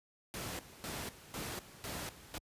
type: noise with tremolo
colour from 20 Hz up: pink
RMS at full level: -41 dBFS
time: 0.34-2.38 s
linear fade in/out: 0 ms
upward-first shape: square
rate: 2 Hz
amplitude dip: 80%
effects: high-pass 60 Hz 12 dB/octave + resampled to 32000 Hz